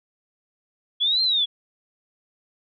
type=linear two-way sweep; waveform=sine; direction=up then down; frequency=3327 to 4200 to 3327 Hz; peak=-18 dBFS; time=1-1.46 s; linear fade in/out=20 ms; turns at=1.22 s; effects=none